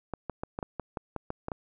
clicks, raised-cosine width 1 ms, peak -19 dBFS, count 11, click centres 0.137 / 0.297 / 0.435 / 0.589 / 0.628 / 0.797 / 0.972 / 1.163 / 1.304 / 1.484 / 1.518 s, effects none

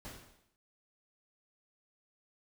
pink noise with exponential decay, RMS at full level -43 dBFS, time 0.05-0.56 s, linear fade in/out 0 ms, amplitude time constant 110 ms, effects none

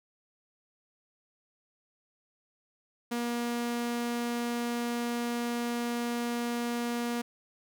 sawtooth tone, 238.1 Hz, A#3, 37 cents sharp, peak -26 dBFS, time 3.11-7.22 s, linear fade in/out 10 ms, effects none

